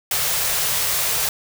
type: band-stop noise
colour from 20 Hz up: white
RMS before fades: -21 dBFS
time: 0.11-1.29 s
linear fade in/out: 2 ms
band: 180 to 390 Hz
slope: 48 dB/octave
effects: none